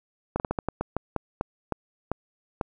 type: slowing click train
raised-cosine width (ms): 1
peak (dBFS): -12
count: 13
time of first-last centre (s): 0.36-2.612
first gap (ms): 39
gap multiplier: 1.26
effects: none